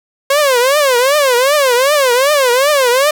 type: tone with vibrato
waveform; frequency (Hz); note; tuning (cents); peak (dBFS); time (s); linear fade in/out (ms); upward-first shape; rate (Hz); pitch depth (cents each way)
sawtooth; 537; C5; +45; -5; 0.3-3.11; 5; triangle; 2.6; 230
effects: none